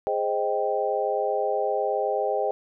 sine chord, Ab major seventh, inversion none, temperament equal, 415.3 / 523.3 / 622.3 / 784 Hz, Ab4 / C5 / Eb5 / G5, 0 / 0 / 0 / 0 cents, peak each -28 dBFS, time 0.07-2.51 s, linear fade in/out 0 ms, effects none

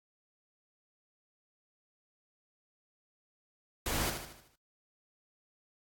pink noise with echo, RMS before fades -33 dBFS, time 3.86-4.1 s, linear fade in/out 2 ms, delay 76 ms, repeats 6, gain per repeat -6 dB, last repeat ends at 4.556 s, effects AAC 64 kbps

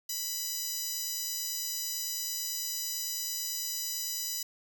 10% pulse tone with high-pass filter, 989 Hz, B5, 2 cents sharp, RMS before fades -35 dBFS, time 0.09-4.43 s, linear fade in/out 5 ms, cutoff 6900 Hz, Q 1.1, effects none

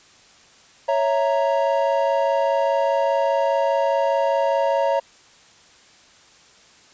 triangle chord, A# diminished, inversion first, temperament equal, 554.4 / 659.3 / 932.3 Hz, C#5 / E5 / A#5, 0 / 0 / 0 cents, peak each -18 / -21 / -21 dBFS, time 0.88-5 s, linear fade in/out 10 ms, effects white hiss -51 dBFS RMS until 6.93 s + resampled to 16000 Hz

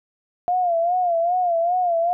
sine tone with vibrato, 698.5 Hz, F5, in tune, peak -17 dBFS, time 0.48-2.13 s, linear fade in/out 0 ms, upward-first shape sine, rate 2.5 Hz, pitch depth 88 cents each way, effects none

